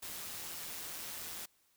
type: noise with amplitude modulation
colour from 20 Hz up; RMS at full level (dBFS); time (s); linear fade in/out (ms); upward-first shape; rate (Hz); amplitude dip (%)
white; -42; 0.02-1.46; 10; sine; 165; 40
effects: white hiss -72 dBFS RMS until 1.76 s